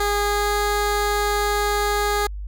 15% pulse tone with pitch glide, 410 to 412.6 Hz, G#4 to G#4, -22 to -11 cents, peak -13 dBFS, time 0-2.27 s, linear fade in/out 5 ms, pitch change +11 cents, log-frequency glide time 0.21-0.54 s, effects added 50 Hz sine -28 dBFS peak until 2.47 s

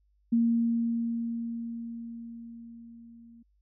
sine tone with level ramp, 232.2 Hz, A#3, 7 cents flat, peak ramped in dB -20 to -50 dBFS, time 0.32-3.43 s, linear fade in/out 10 ms, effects added 50 Hz sine -65 dBFS peak until 3.61 s

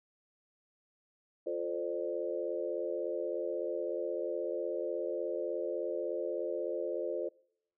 sine chord, D minor seventh, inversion first, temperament equal with one note detuned, 349.2 / 440 / 523.3 / 599.7 Hz, F4 / A4 / C5 / D5, 0 / 0 / 0 / +36 cents, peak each -38 / -39 / -37 / -39 dBFS, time 1.46-7.29 s, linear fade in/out 10 ms, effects noise-tail reverb RT60 0.7 s tail -24 dB re dry

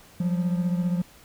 triangle beating tone pair, 175.4 / 190.4 Hz, F3 / F#3, +8 / +50 cents, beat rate 15 Hz, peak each -21 / -28 dBFS, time 0.2-1.02 s, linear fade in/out 5 ms, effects pink hiss -52 dBFS RMS until 1.24 s

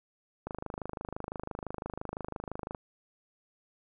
click train, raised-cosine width 1 ms, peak -22 dBFS, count 60, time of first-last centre 0.47-2.748 s, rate 25.9 Hz, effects none

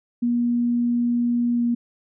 sine tone with pitch glide, 239.4 to 237.6 Hz, A#3 to A#3, +46 to +33 cents, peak -18 dBFS, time 0.22-1.75 s, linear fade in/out 10 ms, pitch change -13 cents, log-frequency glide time 1.54-1.63 s, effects none

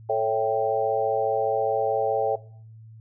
sine chord, A dominant seventh, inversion none, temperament equal, 440 / 554.4 / 659.3 / 784 Hz, A4 / C#5 / E5 / G5, 0 / 0 / 0 / 0 cents, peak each -26 dBFS, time 0.09-2.36 s, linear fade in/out 10 ms, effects noise-tail reverb RT60 0.5 s tail -18 dB re dry + added 111 Hz sine -43 dBFS peak until 3 s

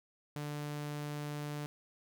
sawtooth tone, 147.5 Hz, D3, 8 cents sharp, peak -34 dBFS, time 0.36-1.66 s, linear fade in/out 0 ms, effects none

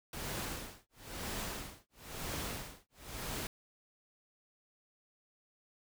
pink noise with tremolo, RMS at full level -39 dBFS, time 0.13-3.47 s, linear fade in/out 2 ms, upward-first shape sine, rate 1 Hz, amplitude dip 100%, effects none

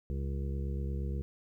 harmonic tone, 68.5 Hz, C#2, 20 cents flat, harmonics 1 / 2 / 3 / 5 / 6 / 7, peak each -33 / -39 / -43 / -47 / -49 / -50 dBFS, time 0.1-1.22 s, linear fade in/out 0 ms, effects 12-bit

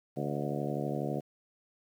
harmonic tone with a mistuned harmonic, 72.2 Hz, D2, 29 cents flat, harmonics 2 / 3 / 4 / 5 / 6 / 7 / 8 / 9 / 10, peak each -36 / -38 / -39 / -40 / -41 / -41 / -42 / -43 / -43 dBFS, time 0.16-1.21 s, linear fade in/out 20 ms, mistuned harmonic 9, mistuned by -41 cents, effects 10-bit

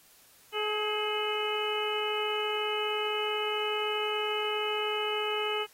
harmonic tone with a mistuned harmonic, 424.7 Hz, G#4, 39 cents sharp, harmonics 1 / 2 / 3 / 4 / 5 / 6 / 7, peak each -32 / -37 / -36 / -44 / -40 / -38 / -34 dBFS, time 0.52-5.67 s, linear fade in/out 50 ms, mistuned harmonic 4, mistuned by -55 cents, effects white hiss -59 dBFS RMS until 5.73 s + AAC 48 kbps

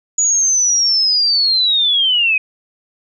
sine linear sweep, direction down, 6860 to 2489 Hz, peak -11 dBFS, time 0.18-2.38 s, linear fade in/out 5 ms, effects none

